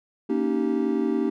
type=chord; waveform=triangle; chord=Eb dominant seventh; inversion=second; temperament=just; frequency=233.3 / 280 / 311.1 / 388.9 Hz; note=Bb3 / Db4 / Eb4 / G4; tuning=+2 / +18 / 0 / -14 cents; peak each=-25 dBFS; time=0.29-1.3 s; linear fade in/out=10 ms; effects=none